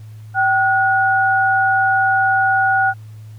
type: tone pair together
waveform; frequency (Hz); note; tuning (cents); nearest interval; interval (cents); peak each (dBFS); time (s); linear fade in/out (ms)
sine; 771.8 / 1452; G5 / F#6; -27 / -33; major seventh; 1094; -15; 0.34-2.94; 50
effects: added 108 Hz sine -33 dBFS peak until 3.38 s + pink hiss -54 dBFS RMS until 3.38 s